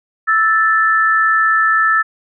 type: tone pair together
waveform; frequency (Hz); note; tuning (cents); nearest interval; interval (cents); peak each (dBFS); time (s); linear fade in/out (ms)
sine; 1317.8 / 1759; E6 / A6; -1 / -1; perfect fourth; 500; -13; 0.27-2.03; 20
effects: none